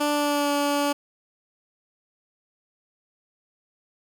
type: tone with pitch glide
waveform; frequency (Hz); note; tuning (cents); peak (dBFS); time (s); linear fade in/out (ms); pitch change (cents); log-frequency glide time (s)
15% pulse; 293.7 to 287.5; D4 to D4; 0 to -37; -15; 0-0.93; 10; -37; 0.12-0.51
effects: none